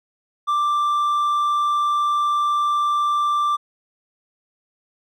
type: tone with hard clipping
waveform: sine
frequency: 1178 Hz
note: D6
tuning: 5 cents sharp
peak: -18 dBFS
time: 0.47-3.57 s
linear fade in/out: 20 ms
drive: 3 dB
effects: none